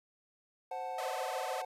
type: chord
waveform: triangle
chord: F# diminished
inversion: second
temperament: equal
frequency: 523.3 / 740 / 880 Hz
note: C5 / F#5 / A5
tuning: 0 / 0 / 0 cents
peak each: -41 / -37 / -41 dBFS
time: 0.71-1.65 s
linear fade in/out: 5 ms
type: tone with vibrato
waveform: sawtooth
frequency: 574 Hz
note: D5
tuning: 40 cents flat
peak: -34 dBFS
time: 0.98-1.62 s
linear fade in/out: 5 ms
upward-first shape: sine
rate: 20 Hz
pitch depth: 240 cents each way
effects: resampled to 32000 Hz + 11-bit